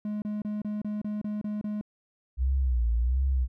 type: tone bursts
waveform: triangle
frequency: 210 Hz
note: G#3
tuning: 19 cents sharp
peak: -27 dBFS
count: 9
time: 0.05-1.812 s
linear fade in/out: 2 ms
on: 170 ms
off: 29 ms
type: tone with vibrato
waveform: sine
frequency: 61.8 Hz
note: B1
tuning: 2 cents sharp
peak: -22 dBFS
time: 2.37-3.48 s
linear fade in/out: 50 ms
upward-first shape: sine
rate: 1.4 Hz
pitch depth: 140 cents each way
effects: none